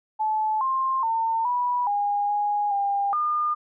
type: tone with pitch steps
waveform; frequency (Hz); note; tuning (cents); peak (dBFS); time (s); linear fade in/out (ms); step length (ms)
sine; 865 / 1057 / 904 / 979 / 817 / 825 / 802 / 1212; A5 / C6 / A5 / B5 / G#5 / G#5 / G5 / D#6; -30 / +17 / +47 / -15 / -29 / -12 / +39 / -46; -21; 0.19-3.55; 20; 420
effects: none